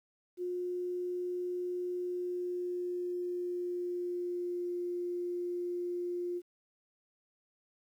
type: tone with pitch glide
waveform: sine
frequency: 358 to 352.7 Hz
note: F4 to F4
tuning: +43 to +17 cents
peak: -33 dBFS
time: 0.37-6.42 s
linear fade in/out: 50 ms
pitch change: -26 cents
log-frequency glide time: 1.95-4.72 s
effects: 11-bit